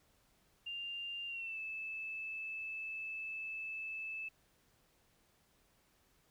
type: tone with pitch glide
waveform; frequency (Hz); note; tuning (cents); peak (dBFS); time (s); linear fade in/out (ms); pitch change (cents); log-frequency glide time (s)
sine; 2794 to 2622; F7 to E7; 0 to -10; -40; 0.66-4.29; 10; -110; 1.27-1.59
effects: pink hiss -72 dBFS RMS until 6.3 s

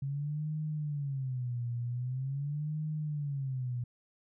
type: tone with vibrato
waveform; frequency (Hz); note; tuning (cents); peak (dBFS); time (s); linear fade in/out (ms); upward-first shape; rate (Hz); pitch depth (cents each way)
sine; 135.8; C#3; -35; -32; 0.02-3.84; 5; sine; 0.44; 220
effects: none

